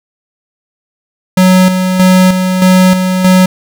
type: tone with tremolo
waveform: square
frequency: 185 Hz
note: F#3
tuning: in tune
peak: -4 dBFS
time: 1.37-3.46 s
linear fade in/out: 5 ms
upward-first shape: square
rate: 1.6 Hz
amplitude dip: 50%
effects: none